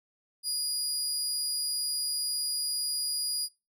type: tone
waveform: 25% pulse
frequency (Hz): 4879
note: D#8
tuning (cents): -35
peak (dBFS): -24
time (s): 0.43-3.49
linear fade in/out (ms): 50
effects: noise-tail reverb RT60 0.3 s tail -25 dB re dry